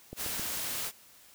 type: click train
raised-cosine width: 2 ms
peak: -27 dBFS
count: 3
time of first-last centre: 0.13-0.396 s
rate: 7.51 Hz
type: noise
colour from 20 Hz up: white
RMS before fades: -35 dBFS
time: 0.16-0.92 s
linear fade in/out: 50 ms
effects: white hiss -57 dBFS RMS until 1.34 s